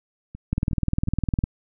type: two click trains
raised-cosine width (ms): 5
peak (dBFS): -24 / -9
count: 4 / 19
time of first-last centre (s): 0.35-1.437 / 0.53-1.439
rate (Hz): 2.76 / 19.8
effects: none